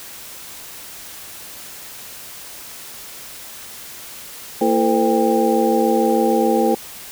sine tone cluster, 227.9 / 333.5 / 442.3 / 509 / 796 Hz, A#3 / E4 / A4 / C5 / G5, -39 / +20 / +9 / -48 / +26 cents, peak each -20 dBFS, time 4.61-6.75 s, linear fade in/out 5 ms, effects white hiss -36 dBFS RMS until 7.11 s

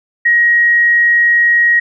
sine tone, 1890 Hz, A#6, 23 cents sharp, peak -7 dBFS, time 0.25-1.8 s, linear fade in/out 10 ms, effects none

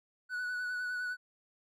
triangle tone with vibrato, 1480 Hz, F#6, in tune, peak -32 dBFS, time 0.29-1.17 s, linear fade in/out 50 ms, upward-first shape sine, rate 9.8 Hz, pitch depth 23 cents each way, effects none

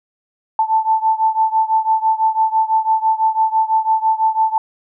sine beating tone pair, 880 / 886 Hz, A5 / A5, 0 / +12 cents, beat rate 6 Hz, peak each -15 / -17 dBFS, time 0.59-4.58 s, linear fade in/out 2 ms, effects none

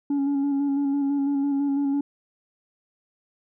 sine tone with vibrato, 280.5 Hz, C#4, 21 cents sharp, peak -18 dBFS, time 0.1-2.01 s, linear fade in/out 5 ms, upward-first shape square, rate 6 Hz, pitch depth 23 cents each way, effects tanh soft clip ceiling -20 dBFS

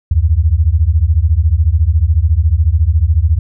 sine beating tone pair, 73 / 87 Hz, D2 / F2, -10 / -6 cents, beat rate 14 Hz, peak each -11 dBFS, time 0.11-3.39 s, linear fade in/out 5 ms, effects none

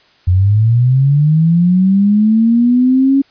sine linear sweep, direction up, 87.31 to 277.2 Hz, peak -7 dBFS, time 0.27-3.22 s, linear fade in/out 10 ms, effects white hiss -50 dBFS RMS until 3.3 s + resampled to 11025 Hz

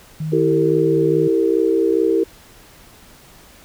sine tone with vibrato, 155.56 Hz, D#3, in tune, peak -21 dBFS, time 0.2-1.28 s, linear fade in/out 5 ms, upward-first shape sine, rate 2.2 Hz, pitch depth 12 cents each way
sine chord, E diminished, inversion none, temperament equal with one note detuned, 329.6 / 392 / 456.8 Hz, E4 / G4 / Bb4, 0 / 0 / -35 cents, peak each -18 dBFS, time 0.32-2.24 s, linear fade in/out 10 ms
effects pink hiss -46 dBFS RMS until 3.64 s

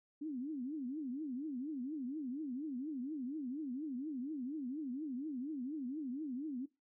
sine tone with vibrato, 277.2 Hz, C#4, in tune, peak -38 dBFS, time 0.21-6.66 s, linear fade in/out 10 ms, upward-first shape triangle, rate 4.2 Hz, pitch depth 280 cents each way, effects noise-tail reverb RT60 0.2 s tail -17 dB re dry

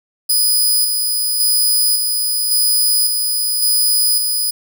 10% pulse tone with tremolo, 4979 Hz, D#8, in tune, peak -5 dBFS, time 0.29-4.51 s, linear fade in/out 10 ms, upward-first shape square, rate 0.9 Hz, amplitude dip 35%, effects none

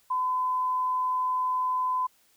sine tone, 1014 Hz, B5, 45 cents sharp, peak -24 dBFS, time 0.1-2.07 s, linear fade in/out 10 ms, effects white hiss -64 dBFS RMS until 2.36 s

